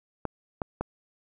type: clicks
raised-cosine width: 1 ms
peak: -15 dBFS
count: 3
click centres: 0.253 / 0.618 / 0.81 s
effects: none